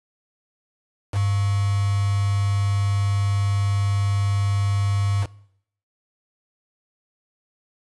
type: tone with quantisation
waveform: sine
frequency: 100 Hz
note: G2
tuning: 35 cents sharp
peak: -18 dBFS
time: 1.12-5.27 s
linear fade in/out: 50 ms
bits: 5
effects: noise-tail reverb RT60 0.7 s tail -22 dB re dry + resampled to 24000 Hz